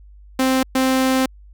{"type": "tone bursts at uneven times", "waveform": "sawtooth", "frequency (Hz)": 261.6, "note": "C4", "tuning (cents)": 0, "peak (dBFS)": -11, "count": 2, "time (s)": [[0.39, 0.63], [0.75, 1.26]], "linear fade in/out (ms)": 5, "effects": ["added 50 Hz sine -41 dBFS peak until 1.53 s"]}